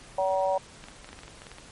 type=harmonic tone; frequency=189.8 Hz; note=F#3; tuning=44 cents sharp; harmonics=3 / 4 / 5; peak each=-25 / -28 / -30 dBFS; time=0.18-0.58 s; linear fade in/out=5 ms
type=clicks; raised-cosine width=0.3 ms; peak=-27 dBFS; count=12; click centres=0.84 / 0.885 / 1.045 / 1.09 / 1.13 / 1.19 / 1.234 / 1.28 / 1.419 / 1.468 / 1.516 / 1.584 s
effects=pink hiss -49 dBFS RMS until 1.71 s + MP3 48 kbps